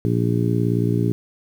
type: harmonic tone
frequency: 58.27 Hz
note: A#1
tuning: in tune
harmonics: 2 / 3 / 4 / 5 / 6 / 7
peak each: -20 / -23 / -28 / -25 / -28 / -27 dBFS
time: 0.05-1.12 s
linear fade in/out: 0 ms
effects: 8-bit